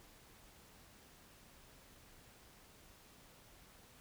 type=silence; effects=pink hiss -62 dBFS RMS until 4 s